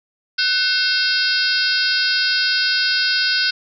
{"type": "harmonic tone with a mistuned harmonic", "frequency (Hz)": 537, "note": "C5", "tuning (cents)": 45, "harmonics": [3, 4, 5, 6, 7, 8, 9, 10], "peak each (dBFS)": [-20, -32, -27, -29, -27, -23, -20, -29], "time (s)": [0.38, 3.51], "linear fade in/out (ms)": 10, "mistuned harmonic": 3, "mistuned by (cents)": -120, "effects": []}